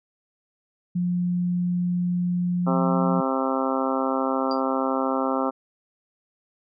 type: tone with pitch glide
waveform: sine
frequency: 177.3 to 179.15 Hz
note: F3 to F3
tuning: +26 to +44 cents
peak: -21 dBFS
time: 0.95-3.21 s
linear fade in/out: 10 ms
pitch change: +18 cents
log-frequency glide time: 2.87-2.98 s
type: harmonic tone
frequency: 132.8 Hz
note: C3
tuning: 26 cents sharp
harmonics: 2 / 3 / 4 / 5 / 6 / 7 / 8 / 9 / 10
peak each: -26 / -32 / -28 / -32 / -31 / -33 / -33 / -32 / -32 dBFS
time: 2.66-5.51 s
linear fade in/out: 20 ms
type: tone with exponential decay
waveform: sine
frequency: 4753 Hz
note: D8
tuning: 20 cents sharp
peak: -29 dBFS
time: 4.51-4.61 s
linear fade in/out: 2 ms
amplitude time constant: 21 ms
effects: none